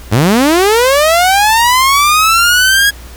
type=linear sweep; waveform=sawtooth; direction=up; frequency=93.1 to 1661.2 Hz; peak=-3 dBFS; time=0.11-2.91 s; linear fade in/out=20 ms; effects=added 60 Hz sine -30 dBFS peak until 3.16 s + pink hiss -36 dBFS RMS until 3.16 s